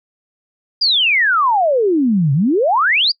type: exponential two-way sweep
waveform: sine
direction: down then up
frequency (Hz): 4963 to 131.9 to 4963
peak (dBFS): -11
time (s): 0.81-3.12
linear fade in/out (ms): 10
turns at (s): 2.33
effects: noise-tail reverb RT60 0.1 s tail -26 dB re dry